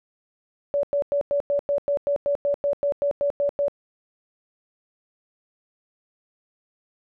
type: tone bursts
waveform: sine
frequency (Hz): 571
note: D5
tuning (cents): -49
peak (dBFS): -19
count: 16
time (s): 0.74-3.682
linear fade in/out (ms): 0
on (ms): 92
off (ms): 98
effects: none